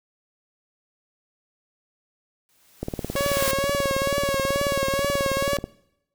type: noise with exponential growth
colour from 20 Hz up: white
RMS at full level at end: -25 dBFS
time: 2.49-3.51 s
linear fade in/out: 0 ms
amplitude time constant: 220 ms
type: click train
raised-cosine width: 2 ms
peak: -14 dBFS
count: 53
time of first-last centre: 2.83-5.641 s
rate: 18.5 Hz
type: tone with vibrato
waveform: sawtooth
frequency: 554.4 Hz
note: C#5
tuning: in tune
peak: -18 dBFS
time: 3.16-5.57 s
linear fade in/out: 0 ms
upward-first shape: triangle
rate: 2.2 Hz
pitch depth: 46 cents each way
effects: noise-tail reverb RT60 0.8 s tail -22 dB re dry